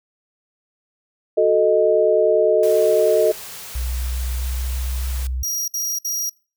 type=chord; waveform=sine; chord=D# diminished; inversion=first; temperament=equal; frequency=370 / 440 / 622.3 Hz; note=F#4 / A4 / D#5; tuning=0 / 0 / 0 cents; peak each=-20 / -16 / -16 dBFS; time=1.37-3.32 s; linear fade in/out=10 ms
type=band-stop noise; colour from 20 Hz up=white; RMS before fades=-35 dBFS; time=2.63-5.27 s; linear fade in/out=2 ms; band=240 to 380 Hz; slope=96 dB/octave
type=tone with pitch glide; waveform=sine; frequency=61.74 to 63.55 Hz; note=B1 to C2; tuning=0 to -50 cents; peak=-21 dBFS; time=3.75-5.43 s; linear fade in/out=5 ms; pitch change=+50 cents; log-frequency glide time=3.85-5.1 s
type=tone bursts; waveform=sawtooth; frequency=5710 Hz; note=F8; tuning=37 cents sharp; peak=-19 dBFS; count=3; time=5.43-6.296 s; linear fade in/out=5 ms; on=250 ms; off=58 ms
effects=noise-tail reverb RT60 0.4 s tail -25 dB re dry